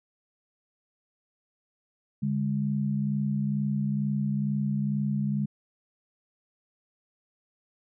sine tone pair together, 143 / 205.2 Hz, D3 / G#3, -46 / -21 cents, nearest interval tritone, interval 625 cents, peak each -28 / -27 dBFS, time 2.22-5.46 s, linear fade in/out 10 ms, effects none

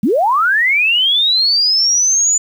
sine linear sweep, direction up, 174.61 to 7030 Hz, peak -10 dBFS, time 0.03-2.38 s, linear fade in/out 5 ms, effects 7-bit

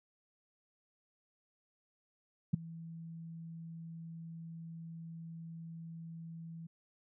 sine tone with ADSR envelope, 164.81 Hz, E3, in tune, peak -22 dBFS, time 2.53-6.67 s, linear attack 11 ms, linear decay 8 ms, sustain -22 dB, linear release 8 ms, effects none

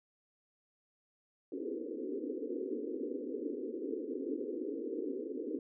pink band-pass noise, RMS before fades -39 dBFS, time 1.52-5.59 s, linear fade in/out 2 ms, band 250 to 490 Hz, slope 96 dB/octave, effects none

